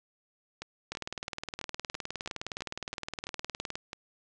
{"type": "two click trains", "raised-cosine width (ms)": 0.2, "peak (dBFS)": [-21, -18], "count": [11, 56], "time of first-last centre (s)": [[0.62, 3.931], [0.92, 3.755]], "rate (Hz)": [3.02, 19.4], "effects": ["resampled to 22050 Hz", "10-bit"]}